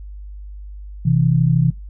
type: tone pair together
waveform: sine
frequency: 129.3 / 162.1 Hz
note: C3 / E3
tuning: -20 / -29 cents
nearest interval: major third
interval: 391 cents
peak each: -15 dBFS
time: 1.05-1.71 s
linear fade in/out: 10 ms
effects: noise-tail reverb RT60 0.2 s tail -22 dB re dry + added 50 Hz sine -31 dBFS peak until 1.89 s